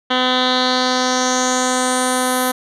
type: tone with low-pass filter sweep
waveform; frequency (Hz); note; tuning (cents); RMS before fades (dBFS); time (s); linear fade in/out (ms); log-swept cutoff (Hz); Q
10% pulse; 253.9; B3; +48; -17; 0.1-2.52; 10; 3100 to 12000; 4
effects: none